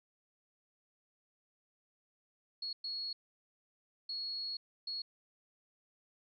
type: tone bursts at uneven times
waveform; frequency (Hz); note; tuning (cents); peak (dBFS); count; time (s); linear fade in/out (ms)
sine; 4333; C#8; -40; -37; 4; 2.62-2.73 / 2.84-3.13 / 4.09-4.57 / 4.87-5.02; 5
effects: none